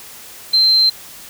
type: tone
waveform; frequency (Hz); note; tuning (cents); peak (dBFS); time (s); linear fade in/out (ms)
sine; 4121; C8; -27; -9; 0.53-0.9; 10
effects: white hiss -37 dBFS RMS until 1.29 s